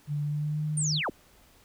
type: tone with pitch glide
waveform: sine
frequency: 146.83 to 152.45 Hz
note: D3 to D#3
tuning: 0 to -35 cents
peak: -27 dBFS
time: 0.07-1.02 s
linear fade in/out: 50 ms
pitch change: +65 cents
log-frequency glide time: 0.23-0.63 s
type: linear sweep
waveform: sine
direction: down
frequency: 9190 to 107.9 Hz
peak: -27 dBFS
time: 0.77-1.1 s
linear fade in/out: 5 ms
effects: pink hiss -59 dBFS RMS until 1.64 s